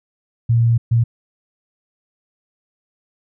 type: tone bursts at uneven times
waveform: sine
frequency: 116.54 Hz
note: A#2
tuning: in tune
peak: -11 dBFS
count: 2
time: 0.49-0.78 / 0.91-1.04 s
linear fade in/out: 10 ms
effects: none